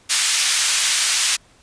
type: band-pass noise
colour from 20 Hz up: white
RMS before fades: -18 dBFS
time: 0.09-1.37 s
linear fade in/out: 20 ms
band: 1700 to 9000 Hz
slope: 12 dB/octave
effects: pink hiss -53 dBFS RMS until 1.62 s + resampled to 22050 Hz